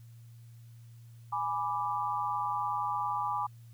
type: chord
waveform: sine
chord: G# diminished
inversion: none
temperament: equal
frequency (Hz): 830.6 / 987.8 / 1174.7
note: G#5 / B5 / D6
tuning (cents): 0 / 0 / 0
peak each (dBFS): -34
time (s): 1.32-3.47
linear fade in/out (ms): 10
effects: added 116 Hz sine -49 dBFS peak until 3.73 s + white hiss -68 dBFS RMS until 3.73 s